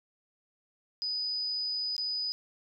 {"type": "tone with dropouts", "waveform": "sine", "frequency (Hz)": 4978, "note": "D#8", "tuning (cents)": 0, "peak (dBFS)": -30, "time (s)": [1.02, 2.32], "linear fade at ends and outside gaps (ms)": 0, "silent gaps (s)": [1.965, 1.98], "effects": []}